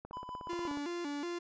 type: click train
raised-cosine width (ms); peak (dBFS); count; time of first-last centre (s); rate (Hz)
1; -31; 13; 0.05-0.773; 16.6
type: tone with tremolo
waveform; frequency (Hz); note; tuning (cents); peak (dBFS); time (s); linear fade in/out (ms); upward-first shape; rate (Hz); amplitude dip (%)
triangle; 1000; B5; +21; -37; 0.13-0.76; 2; triangle; 6.1; 60
type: tone with vibrato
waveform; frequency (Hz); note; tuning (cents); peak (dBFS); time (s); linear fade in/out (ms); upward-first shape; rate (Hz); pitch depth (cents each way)
45% pulse; 316.3; D#4; +29; -36; 0.49-1.39; 10; square; 2.7; 160
effects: resampled to 16000 Hz